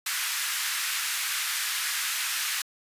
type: high-pass noise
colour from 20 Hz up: pink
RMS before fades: -29 dBFS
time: 0.06-2.62 s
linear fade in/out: 5 ms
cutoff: 1400 Hz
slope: 24 dB/octave
effects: resampled to 32000 Hz